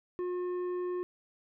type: tone with tanh clipping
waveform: sine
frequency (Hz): 358.9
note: F4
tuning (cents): +47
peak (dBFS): -33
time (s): 0.19-1.03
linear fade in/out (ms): 0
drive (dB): 8
effects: none